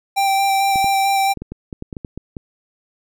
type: tone with vibrato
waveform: square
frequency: 784 Hz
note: G5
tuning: in tune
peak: -15 dBFS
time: 0.16-1.34 s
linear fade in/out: 20 ms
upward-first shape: square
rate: 4.5 Hz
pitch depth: 10 cents each way
type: clicks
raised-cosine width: 3 ms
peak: -16 dBFS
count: 12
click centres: 0.758 / 0.844 / 1.373 / 1.42 / 1.52 / 1.728 / 1.824 / 1.928 / 1.968 / 2.048 / 2.176 / 2.368 s
effects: none